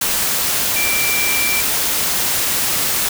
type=tone in noise; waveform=sine; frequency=2349 Hz; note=D7; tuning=in tune; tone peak=-19 dBFS; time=0.76-1.61 s; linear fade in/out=5 ms; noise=white; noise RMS=-18 dBFS; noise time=0.01-3.09 s; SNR=-4 dB; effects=none